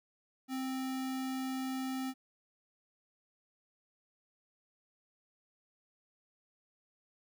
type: tone with sample-and-hold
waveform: sine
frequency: 261.6 Hz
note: C4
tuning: in tune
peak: -34 dBFS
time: 0.48-2.14 s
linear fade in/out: 50 ms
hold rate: 1050 Hz
effects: none